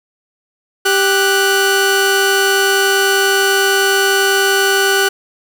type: tone pair together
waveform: sawtooth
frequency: 392.6 / 1480 Hz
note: G4 / F#6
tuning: +3 / 0 cents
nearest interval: octave + major seventh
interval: 2297 cents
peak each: -10 dBFS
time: 0.85-5.09 s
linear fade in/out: 10 ms
effects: none